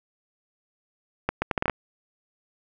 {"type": "accelerating click train", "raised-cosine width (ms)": 0.5, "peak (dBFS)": -8, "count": 8, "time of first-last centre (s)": [1.29, 1.698], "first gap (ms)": 130, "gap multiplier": 0.71, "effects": []}